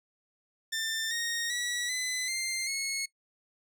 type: tone with pitch steps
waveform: 15% pulse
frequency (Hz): 1788 / 1860.7 / 1936.4 / 2015 / 2097 / 2182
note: A6 / A#6 / B6 / B6 / C7 / C#7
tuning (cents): +27 / -4 / -35 / +34 / +3 / -28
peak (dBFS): -24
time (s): 0.72-3.06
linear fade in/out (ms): 10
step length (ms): 390
effects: noise-tail reverb RT60 0.1 s tail -21 dB re dry